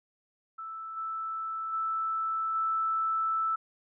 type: tone with level steps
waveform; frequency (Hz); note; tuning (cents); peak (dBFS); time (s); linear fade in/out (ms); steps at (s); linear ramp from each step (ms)
sine; 1318.5; E6; 0; -37 / -32 / -28 / -26; 0.58-3.56; 10; 0.96 / 1.72 / 2.54; 20
effects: none